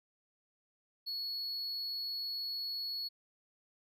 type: tone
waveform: triangle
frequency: 4373 Hz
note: C#8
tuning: 24 cents flat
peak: -35 dBFS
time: 1.06-3.09 s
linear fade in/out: 20 ms
effects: none